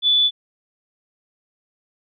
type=tone; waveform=sine; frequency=3469 Hz; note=A7; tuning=25 cents flat; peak=-13 dBFS; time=0.02-0.31 s; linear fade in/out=50 ms; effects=none

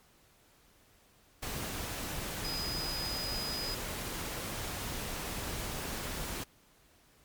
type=tone in noise; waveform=sine; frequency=4978 Hz; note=D#8; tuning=in tune; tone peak=-36 dBFS; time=2.44-3.75 s; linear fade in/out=10 ms; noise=pink; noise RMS=-38 dBFS; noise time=1.42-6.44 s; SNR=-1 dB; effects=pink hiss -64 dBFS RMS until 7.24 s + MP3 96 kbps

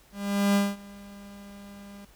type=tone with ADSR envelope; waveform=45% pulse; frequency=200.8 Hz; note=G3; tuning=42 cents sharp; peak=-19 dBFS; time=0.12-2.05 s; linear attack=430 ms; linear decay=210 ms; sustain=-24 dB; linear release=4 ms; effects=added 50 Hz sine -58 dBFS peak until 2.15 s + pink hiss -58 dBFS RMS until 2.15 s

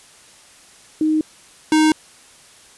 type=tone pair in turn; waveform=sine / square; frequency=311 / 311 Hz; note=D#4 / D#4; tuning=-1 / -1 cents; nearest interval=unison; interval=0 cents; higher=neither; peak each=-14 / -12 dBFS; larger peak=second; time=1.01-1.21 / 1.72-1.92 s; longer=neither; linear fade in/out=2 ms; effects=white hiss -47 dBFS RMS until 2.77 s + resampled to 24000 Hz

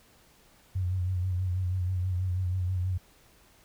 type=tone with vibrato; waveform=sine; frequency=91.5 Hz; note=F#2; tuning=19 cents flat; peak=-26 dBFS; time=0.75-2.98 s; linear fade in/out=10 ms; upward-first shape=sine; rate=6.2 Hz; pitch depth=49 cents each way; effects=pink hiss -60 dBFS RMS until 3.64 s

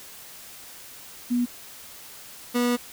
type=tone pair in turn; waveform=sine / 30% pulse; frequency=243.1 / 243.1 Hz; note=B3 / B3; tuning=-27 / -27 cents; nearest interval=unison; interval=0 cents; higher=neither; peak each=-20 / -18 dBFS; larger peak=second; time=1.3-1.46 / 2.54-2.77 s; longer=second; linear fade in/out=20 ms; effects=white hiss -44 dBFS RMS until 2.92 s

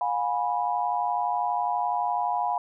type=tone cluster; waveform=sine; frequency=713 / 825 / 982 Hz; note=F5 / G#5 / B5; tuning=+36 / -12 / -10 cents; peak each=-28 dBFS; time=0.01-2.58 s; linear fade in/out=2 ms; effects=none

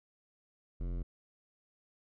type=tone with hard clipping; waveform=sine; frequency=43.65 Hz; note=F1; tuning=in tune; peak=-36 dBFS; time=0.8-1.03 s; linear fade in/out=10 ms; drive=16 dB; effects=none

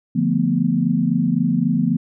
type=chord; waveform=sine; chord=B half-diminished seventh; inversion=first; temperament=equal with one note detuned; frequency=146.83 / 174.61 / 223.2 / 246.9 Hz; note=D3 / F3 / A3 / B3; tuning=0 / 0 / +25 / 0 cents; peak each=-24 / -20 / -21 / -20 dBFS; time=0.15-1.97 s; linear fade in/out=10 ms; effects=none

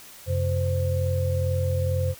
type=tone cluster; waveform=sine; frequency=92.2 / 134.4 / 517 Hz; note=F#2 / C3 / C5; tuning=-6 / +47 / -21 cents; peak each=-23 / -29 / -28 dBFS; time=0.26-2.15 s; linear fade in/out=50 ms; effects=white hiss -46 dBFS RMS until 2.19 s

